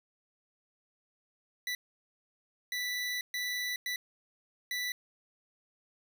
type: tone bursts at uneven times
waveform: 25% pulse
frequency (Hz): 1975.5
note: B6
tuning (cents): 0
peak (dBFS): -29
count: 5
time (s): 1.67-1.75 / 2.72-3.21 / 3.34-3.76 / 3.86-3.96 / 4.71-4.92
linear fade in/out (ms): 2
effects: none